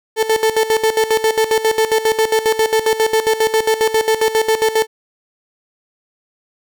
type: tone with tremolo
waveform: 35% pulse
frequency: 441.1 Hz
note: A4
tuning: 4 cents sharp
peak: -9 dBFS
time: 0.16-4.87 s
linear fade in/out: 50 ms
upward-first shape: square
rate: 7.4 Hz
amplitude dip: 75%
effects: none